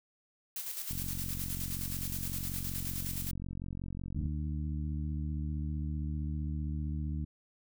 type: noise with tremolo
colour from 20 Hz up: blue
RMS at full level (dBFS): -38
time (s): 0.56-3.31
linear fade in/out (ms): 2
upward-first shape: square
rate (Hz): 9.6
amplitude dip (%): 45
type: click train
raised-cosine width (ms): 5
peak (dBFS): -28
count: 153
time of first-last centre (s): 0.91-4.258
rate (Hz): 45.4
type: harmonic tone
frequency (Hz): 75.4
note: D2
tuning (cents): +46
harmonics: 1 / 2 / 3 / 4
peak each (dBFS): -34 / -38 / -43 / -46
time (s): 4.15-7.25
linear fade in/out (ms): 10
effects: none